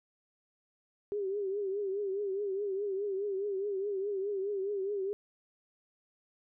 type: tone with vibrato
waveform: sine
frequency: 397 Hz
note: G4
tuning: 22 cents sharp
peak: -31 dBFS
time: 1.12-5.13 s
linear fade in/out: 0 ms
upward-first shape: triangle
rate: 4.8 Hz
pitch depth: 100 cents each way
effects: none